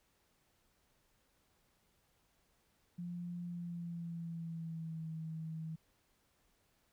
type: tone with pitch glide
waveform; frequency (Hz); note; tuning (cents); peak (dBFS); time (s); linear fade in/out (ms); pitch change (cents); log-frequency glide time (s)
sine; 174.61 to 160.12; F3 to D#3; 0 to +50; -40; 2.98-5.76; 10; -150; 3.44-5.09
effects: pink hiss -75 dBFS RMS until 6.92 s